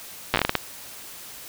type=slowing click train; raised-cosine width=0.3 ms; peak=-3 dBFS; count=9; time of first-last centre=0.34-0.553 s; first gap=8 ms; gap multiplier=1.33; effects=white hiss -41 dBFS RMS until 1.48 s